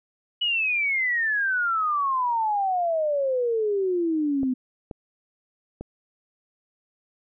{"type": "exponential sweep", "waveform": "sine", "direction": "down", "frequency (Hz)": [2960, 250.7], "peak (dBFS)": -21, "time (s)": [0.41, 4.54], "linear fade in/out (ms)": 10}
{"type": "clicks", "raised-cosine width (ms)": 2, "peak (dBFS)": -21, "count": 3, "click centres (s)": [4.432, 4.912, 5.81]}
{"effects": []}